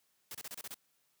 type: noise bursts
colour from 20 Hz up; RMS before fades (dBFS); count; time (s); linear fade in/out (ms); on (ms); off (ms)
white; -44; 7; 0.31-0.743; 2; 37; 29
effects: white hiss -75 dBFS RMS until 1.2 s + high-pass 80 Hz 12 dB/octave

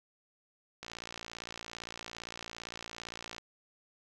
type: click train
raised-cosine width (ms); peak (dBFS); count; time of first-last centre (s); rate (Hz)
0.2; -24; 148; 0.83-3.382; 57.6
effects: none

